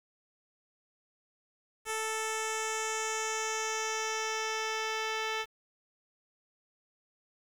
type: tone with low-pass filter sweep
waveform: 10% pulse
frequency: 440 Hz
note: A4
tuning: in tune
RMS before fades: -34 dBFS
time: 1.85-5.46 s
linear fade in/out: 50 ms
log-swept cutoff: 9400 to 4300 Hz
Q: 2.8
effects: 9-bit